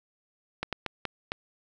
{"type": "slowing click train", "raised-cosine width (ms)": 0.3, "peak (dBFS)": -14, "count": 5, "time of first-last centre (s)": [0.63, 1.319], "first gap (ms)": 97, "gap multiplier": 1.4, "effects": []}